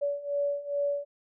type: beating tone pair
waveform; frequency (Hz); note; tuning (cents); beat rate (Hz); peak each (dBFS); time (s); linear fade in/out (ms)
sine; 570 / 572.4; C#5 / D5; +48 / -45; 2.4; -32 / -29; 0.01-1.05; 20
effects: none